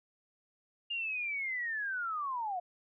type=linear sweep; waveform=sine; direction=down; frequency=2831 to 690 Hz; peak=-33 dBFS; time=0.9-2.6 s; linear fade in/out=10 ms; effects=none